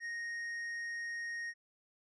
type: tone with tanh clipping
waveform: triangle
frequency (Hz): 1864.7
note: A#6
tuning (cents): 0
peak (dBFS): -39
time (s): 0-1.54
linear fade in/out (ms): 50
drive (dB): 10
effects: resampled to 22050 Hz